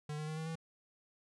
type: tone with pitch steps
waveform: square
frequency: 150 / 153.06 / 156.19 / 159.38 / 162.63 Hz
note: D3 / D#3 / D#3 / D#3 / E3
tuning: +37 / -28 / +7 / +42 / -23 cents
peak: -39 dBFS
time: 0.09-0.555 s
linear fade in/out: 5 ms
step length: 93 ms
effects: resampled to 24000 Hz